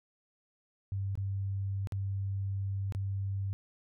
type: tone with dropouts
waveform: sine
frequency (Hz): 98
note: G2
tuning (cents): 0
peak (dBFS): -31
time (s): 0.92-3.53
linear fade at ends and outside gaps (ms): 0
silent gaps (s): 1.154-1.175 / 1.872-1.922 / 2.923-2.949
effects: none